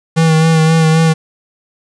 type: tone with vibrato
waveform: square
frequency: 160.7 Hz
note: E3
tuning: 44 cents flat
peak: -8 dBFS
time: 0.16-1.14 s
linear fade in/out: 20 ms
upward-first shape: sine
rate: 3.8 Hz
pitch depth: 27 cents each way
effects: resampled to 22050 Hz + 7-bit